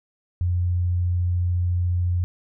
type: tone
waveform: sine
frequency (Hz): 88.6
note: F2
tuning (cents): +25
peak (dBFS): -19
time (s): 0.41-2.24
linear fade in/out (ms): 0
effects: none